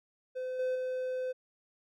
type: tone with level steps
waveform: triangle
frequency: 511 Hz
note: C5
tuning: 41 cents flat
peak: -32 / -27 / -30 dBFS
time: 0.35-1.33 s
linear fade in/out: 20 ms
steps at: 0.59 / 0.75 s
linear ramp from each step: 5 ms
effects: none